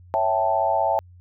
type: chord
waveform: sine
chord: A dominant seventh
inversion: first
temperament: equal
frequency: 554.4 / 659.3 / 784 / 880 Hz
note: C#5 / E5 / G5 / A5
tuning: 0 / 0 / 0 / 0 cents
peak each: -27 / -23 / -24 / -23 dBFS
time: 0.14-0.99 s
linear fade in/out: 0 ms
effects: added 89 Hz sine -45 dBFS peak until 1.2 s